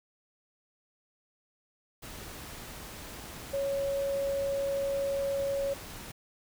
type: tone in noise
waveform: sine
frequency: 554.4 Hz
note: C#5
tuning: in tune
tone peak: -28 dBFS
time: 3.53-5.74 s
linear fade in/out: 10 ms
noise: pink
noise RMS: -44 dBFS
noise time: 2.02-6.12 s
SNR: +13 dB
effects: none